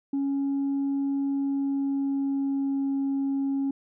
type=tone with pitch glide; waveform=sine; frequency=277.2 to 274.3 Hz; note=C#4 to C#4; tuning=0 to -18 cents; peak=-22 dBFS; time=0.13-3.71 s; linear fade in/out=5 ms; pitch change=-18 cents; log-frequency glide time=1.28-2.94 s; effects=tanh soft clip ceiling -22 dBFS